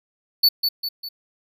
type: tone with echo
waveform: square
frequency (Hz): 4476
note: C#8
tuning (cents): +16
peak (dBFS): -12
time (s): 0.43-0.49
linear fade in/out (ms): 10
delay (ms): 200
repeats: 3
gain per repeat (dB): -6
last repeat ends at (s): 1.09
effects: none